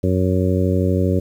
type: harmonic tone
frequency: 92.5 Hz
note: F#2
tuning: in tune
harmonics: 1 / 2 / 3 / 4 / 5 / 6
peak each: -18 / -21 / -23 / -24 / -25 / -26 dBFS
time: 0.03-1.2 s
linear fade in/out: 10 ms
effects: 8-bit